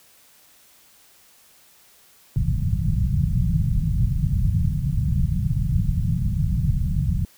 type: low-pass noise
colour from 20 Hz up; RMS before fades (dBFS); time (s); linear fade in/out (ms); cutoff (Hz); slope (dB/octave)
white; -21; 2.36-7.25; 2; 170; 48
effects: white hiss -54 dBFS RMS until 7.37 s